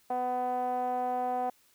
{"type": "tone with low-pass filter", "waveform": "5% pulse", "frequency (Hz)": 250, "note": "B3", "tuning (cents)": 21, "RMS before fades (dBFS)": -31, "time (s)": [0.1, 1.5], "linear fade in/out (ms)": 5, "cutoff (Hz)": 710, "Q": 5.5, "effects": ["white hiss -65 dBFS RMS until 1.74 s"]}